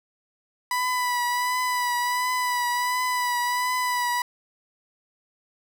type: tone with vibrato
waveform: 30% pulse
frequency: 987.8 Hz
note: B5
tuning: in tune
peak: -20 dBFS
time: 0.71-4.22 s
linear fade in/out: 2 ms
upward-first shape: triangle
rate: 1.4 Hz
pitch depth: 34 cents each way
effects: none